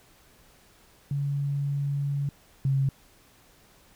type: tone pair in turn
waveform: sine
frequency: 141.5 / 135.96 Hz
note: C#3 / C#3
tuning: +36 / -33 cents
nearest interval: minor second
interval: 69 cents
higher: first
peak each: -25 / -21 dBFS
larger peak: second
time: 1.11-2.29 / 2.65-2.89 s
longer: first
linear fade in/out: 2 ms
effects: pink hiss -58 dBFS RMS until 3.95 s

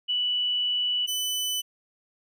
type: tone pair in turn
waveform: sine / sawtooth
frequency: 2960 / 3000 Hz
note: F#7 / F#7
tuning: 0 / +23 cents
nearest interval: unison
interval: 23 cents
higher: second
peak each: -23 dBFS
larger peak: neither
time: 0.08-1.07 / 1.07-1.62 s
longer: first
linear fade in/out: 20 ms
effects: none

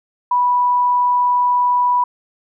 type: tone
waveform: sine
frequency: 983 Hz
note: B5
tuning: 8 cents flat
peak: -12 dBFS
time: 0.31-2.04 s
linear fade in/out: 5 ms
effects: none

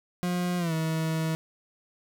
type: tone with pitch glide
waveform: 40% pulse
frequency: 178 to 160.42 Hz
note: F3 to E3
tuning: +33 to -47 cents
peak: -25 dBFS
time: 0.23-1.35 s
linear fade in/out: 0 ms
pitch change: -180 cents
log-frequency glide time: 0.58-0.73 s
effects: none

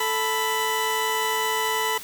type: tone pair together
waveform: 20% pulse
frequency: 440 / 991.2 Hz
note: A4 / B5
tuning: 0 / +6 cents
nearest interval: octave + major second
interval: 1406 cents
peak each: -22 / -19 dBFS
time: 0-1.98 s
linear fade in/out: 5 ms
effects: white hiss -39 dBFS RMS until 2.03 s

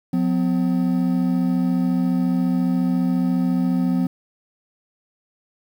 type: tone pair together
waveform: triangle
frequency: 179.7 / 254.1 Hz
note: F3 / B3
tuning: +50 / +49 cents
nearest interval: tritone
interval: 599 cents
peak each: -18 dBFS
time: 0.13-4.07 s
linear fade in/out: 5 ms
effects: 8-bit

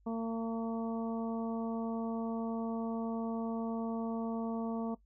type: harmonic tone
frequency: 227.3 Hz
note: A#3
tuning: 43 cents flat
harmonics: 1 / 2 / 3 / 4 / 5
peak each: -34 / -40 / -44 / -46 / -48 dBFS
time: 0.06-4.95 s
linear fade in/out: 10 ms
effects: noise-tail reverb RT60 0.1 s tail -18 dB re dry + added 50 Hz sine -63 dBFS peak until 5.05 s

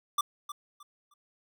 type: tone with echo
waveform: square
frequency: 1174.7 Hz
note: D6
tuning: in tune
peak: -25 dBFS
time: 0.18-0.21 s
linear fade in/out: 5 ms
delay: 310 ms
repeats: 3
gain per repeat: -12 dB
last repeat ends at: 1.14 s
effects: none

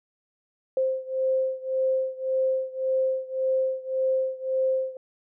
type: beating tone pair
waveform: sine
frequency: 523.3 / 525.1 Hz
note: C5 / C5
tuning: 0 / +6 cents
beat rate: 1.8 Hz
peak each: -25 / -27 dBFS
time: 0.77-4.97 s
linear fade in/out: 2 ms
effects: none

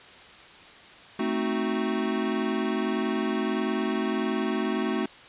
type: chord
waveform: square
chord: A diminished seventh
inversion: none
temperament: equal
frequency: 220 / 261.6 / 311.1 / 370 Hz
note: A3 / C4 / Eb4 / Gb4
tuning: 0 / 0 / 0 / 0 cents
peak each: -30 / -32 / -33 / -31 dBFS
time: 1.19-5.06 s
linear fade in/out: 5 ms
effects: white hiss -48 dBFS RMS until 5.28 s + resampled to 8000 Hz

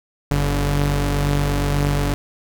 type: tone pair together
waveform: sawtooth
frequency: 48.42 / 143.3 Hz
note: G1 / D3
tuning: -21 / -42 cents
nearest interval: octave + perfect fifth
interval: 1879 cents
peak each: -16 dBFS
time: 0.31-2.14 s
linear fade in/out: 0 ms
effects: none

